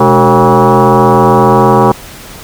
sine tone with frequency modulation, 293.7 Hz, D4, in tune, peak -3 dBFS, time 0-1.92 s, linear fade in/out 5 ms, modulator 168 Hz, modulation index 5, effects pink hiss -30 dBFS RMS until 2.43 s

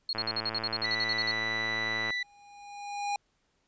sine tone bursts, 4300 Hz, C8, 47 cents sharp, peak -28 dBFS, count 14, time 0.09-1.313 s, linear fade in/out 2 ms, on 40 ms, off 51 ms
click train, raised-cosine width 0.5 ms, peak -21 dBFS, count 218, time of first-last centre 0.15-2.105 s, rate 111 Hz
35% pulse tone, 1975.5 Hz, B6, in tune, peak -28 dBFS, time 0.84-2.23 s, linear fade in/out 5 ms
square tone with exponential growth, 815 Hz, G#5, 33 cents flat, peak -28 dBFS, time 2.01-3.16 s, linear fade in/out 2 ms, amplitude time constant 250 ms
effects pink hiss -73 dBFS RMS until 3.67 s + resampled to 16000 Hz

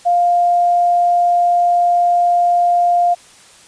sine tone, 701 Hz, F5, 6 cents sharp, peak -10 dBFS, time 0.05-3.15 s, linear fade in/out 20 ms, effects white hiss -44 dBFS RMS until 3.67 s + resampled to 22050 Hz

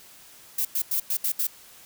violet noise bursts at uneven times, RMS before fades -25 dBFS, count 6, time 0.58-0.65 / 0.75-0.82 / 0.91-1 / 1.1-1.17 / 1.24-1.32 / 1.39-1.47 s, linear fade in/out 5 ms, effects white hiss -50 dBFS RMS until 1.85 s

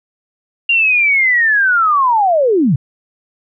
sine linear sweep, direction down, 2799 to 115.1 Hz, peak -9 dBFS, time 0.69-2.76 s, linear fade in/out 5 ms, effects none

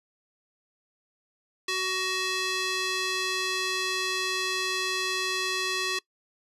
square tone with band-pass filter, 374.3 Hz, F#4, 20 cents sharp, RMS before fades -29 dBFS, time 1.68-5.99 s, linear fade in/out 5 ms, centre 3800 Hz, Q 0.99, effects noise-tail reverb RT60 0.1 s tail -22 dB re dry + resampled to 32000 Hz

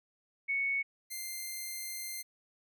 sine / 5% pulse tone pair in turn, 2217 / 2093 Hz, C#7 / C7, 0 / 0 cents, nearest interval minor second, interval 100 cents, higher first, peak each -29 / -28 dBFS, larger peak second, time 0.48-0.83 / 1.1-2.23 s, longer second, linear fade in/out 20 ms, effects none

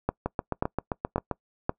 two click trains, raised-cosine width 1 ms, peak -10 / -13 dBFS, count 4 / 9, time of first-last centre 0.09-1.694 / 0.26-1.313 s, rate 1.87 / 7.6 Hz, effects noise-tail reverb RT60 0.1 s tail -24 dB re dry

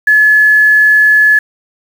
sine tone with quantisation, 1711 Hz, A6, 49 cents flat, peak -4 dBFS, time 0.07-1.39 s, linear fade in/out 5 ms, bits 5, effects none

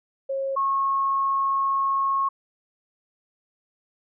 sine tone pair in turn, 542 / 1091.2 Hz, C#5 / C#6, -39 / -28 cents, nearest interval octave, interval 1211 cents, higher second, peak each -24 / -20 dBFS, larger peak second, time 0.29-0.56 / 0.56-2.29 s, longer second, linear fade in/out 10 ms, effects none

